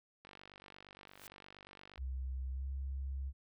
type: click train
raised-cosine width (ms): 0.3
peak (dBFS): -37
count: 85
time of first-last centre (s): 0.25-1.978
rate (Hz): 48.6
type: noise with exponential growth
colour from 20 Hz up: white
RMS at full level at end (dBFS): -49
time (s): 1.07-1.27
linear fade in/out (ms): 2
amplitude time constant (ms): 42
type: tone with pitch glide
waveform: sine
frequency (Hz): 65.1 to 67.43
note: C2 to C#2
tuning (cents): -8 to -47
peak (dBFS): -37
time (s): 1.97-3.33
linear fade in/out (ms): 50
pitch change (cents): +61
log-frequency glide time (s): 2.52-2.65
effects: none